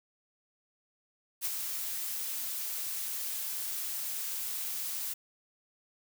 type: noise with ADSR envelope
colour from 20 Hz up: blue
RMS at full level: -31 dBFS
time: 1.41-5.14 s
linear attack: 43 ms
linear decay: 35 ms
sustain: -5 dB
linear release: 12 ms
effects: none